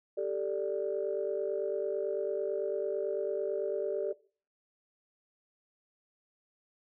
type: chord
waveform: sine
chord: G suspended second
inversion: none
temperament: just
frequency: 392 / 441 / 588 Hz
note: G4 / A4 / D5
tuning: 0 / +4 / +2 cents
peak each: -34 dBFS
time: 0.17-4.13 s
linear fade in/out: 10 ms
effects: noise-tail reverb RT60 0.4 s tail -19 dB re dry + tanh soft clip ceiling -21 dBFS